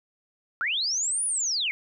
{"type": "linear two-way sweep", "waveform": "sine", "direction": "up then down", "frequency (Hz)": [1318.5, 9956, 2072], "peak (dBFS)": -24, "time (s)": [0.61, 1.71], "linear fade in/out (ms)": 0, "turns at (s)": 1.25, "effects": []}